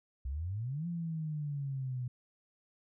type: exponential two-way sweep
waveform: sine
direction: up then down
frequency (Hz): 61.74 to 174 to 122.8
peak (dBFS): -34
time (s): 0.25-2.08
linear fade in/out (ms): 5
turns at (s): 0.87
effects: none